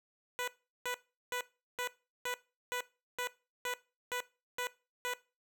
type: tone bursts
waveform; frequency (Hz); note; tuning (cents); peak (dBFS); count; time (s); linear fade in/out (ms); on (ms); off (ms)
10% pulse; 493.9; B4; 0; -26; 11; 0.39-5.136; 0; 86; 380
effects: noise-tail reverb RT60 0.3 s tail -19 dB re dry